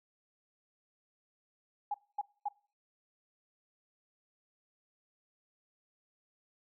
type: tone bursts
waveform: sine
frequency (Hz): 822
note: G#5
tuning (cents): -18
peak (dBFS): -31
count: 3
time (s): 1.91-2.486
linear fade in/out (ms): 5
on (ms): 32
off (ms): 240
effects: noise-tail reverb RT60 0.4 s tail -23 dB re dry